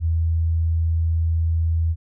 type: tone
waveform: sine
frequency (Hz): 82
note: E2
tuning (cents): -9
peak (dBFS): -17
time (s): 0-1.96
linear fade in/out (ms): 50
effects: none